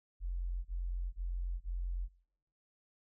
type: tone bursts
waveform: sine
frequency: 44.14 Hz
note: F1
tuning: 19 cents sharp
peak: -34 dBFS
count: 4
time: 0.2-2.087 s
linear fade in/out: 50 ms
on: 450 ms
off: 29 ms
effects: noise-tail reverb RT60 0.8 s tail -26 dB re dry